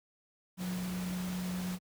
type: tone in noise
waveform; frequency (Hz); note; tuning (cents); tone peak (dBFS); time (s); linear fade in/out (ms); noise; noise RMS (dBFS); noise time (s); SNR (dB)
sine; 181.9; F#3; -29; -34; 0.57-1.79; 50; pink; -44; 0.57-1.79; +7
effects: high-pass 60 Hz 12 dB/octave